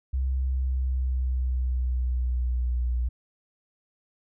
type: tone with pitch glide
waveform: sine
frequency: 65.4 to 60.67 Hz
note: C2 to B1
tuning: 0 to -30 cents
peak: -23 dBFS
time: 0.13-3.09 s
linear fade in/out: 10 ms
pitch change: -130 cents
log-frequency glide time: 0.33-2.95 s
effects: none